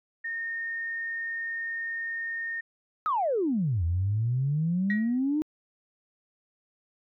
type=tone; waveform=sine; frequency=1835 Hz; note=A#6; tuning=28 cents flat; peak=-30 dBFS; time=0.24-2.61 s; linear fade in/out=10 ms
type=exponential two-way sweep; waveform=sine; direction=down then up; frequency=1318.5 to 81.4 to 313.8 Hz; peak=-23 dBFS; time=3.06-5.42 s; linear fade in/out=0 ms; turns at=3.84 s
type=tone with exponential decay; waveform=sine; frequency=1900 Hz; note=A#6; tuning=33 cents sharp; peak=-24 dBFS; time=4.9-5.19 s; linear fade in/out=2 ms; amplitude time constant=61 ms
effects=tanh soft clip ceiling -17 dBFS